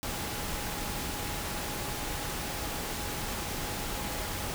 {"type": "tone in noise", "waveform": "sine", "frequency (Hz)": 830.6, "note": "G#5", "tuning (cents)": 0, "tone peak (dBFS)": -45, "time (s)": [0.03, 4.54], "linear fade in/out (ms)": 0, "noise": "pink", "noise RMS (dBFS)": -35, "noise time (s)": [0.03, 4.54], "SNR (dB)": -13, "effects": []}